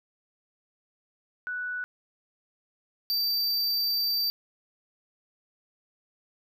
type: tone pair in turn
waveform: sine / square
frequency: 1480 / 4655 Hz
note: F#6 / D8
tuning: 0 / -16 cents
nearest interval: octave + minor sixth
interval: 1984 cents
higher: second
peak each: -30 / -25 dBFS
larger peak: second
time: 1.47-1.84 / 3.1-4.3 s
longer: second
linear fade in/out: 0 ms
effects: none